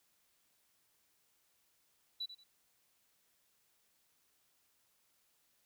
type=tone with echo; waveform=sine; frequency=3951 Hz; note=B7; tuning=in tune; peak=-36 dBFS; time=2.2-2.26 s; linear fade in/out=10 ms; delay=90 ms; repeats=2; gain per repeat=-12 dB; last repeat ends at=2.44 s; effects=tanh soft clip ceiling -33 dBFS + white hiss -75 dBFS RMS until 5.65 s